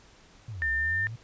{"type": "exponential two-way sweep", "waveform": "sine", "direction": "down then up", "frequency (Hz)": [120.9, 62, 120.9], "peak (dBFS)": -35, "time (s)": [0.48, 1.16], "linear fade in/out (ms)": 5, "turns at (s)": 0.71}
{"type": "tone", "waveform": "sine", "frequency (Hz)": 1800, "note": "A6", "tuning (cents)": 39, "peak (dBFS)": -25, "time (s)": [0.62, 1.07], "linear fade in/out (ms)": 0}
{"effects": ["pink hiss -56 dBFS RMS until 1.23 s", "resampled to 16000 Hz"]}